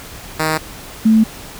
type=tone pair in turn; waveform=5% pulse / sine; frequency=157.1 / 220.5 Hz; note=D#3 / A3; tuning=+17 / +4 cents; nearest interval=tritone; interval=587 cents; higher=second; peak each=-4 / -7 dBFS; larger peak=first; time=0.39-0.58 / 1.05-1.24 s; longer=neither; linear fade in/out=10 ms; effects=pink hiss -34 dBFS RMS until 1.59 s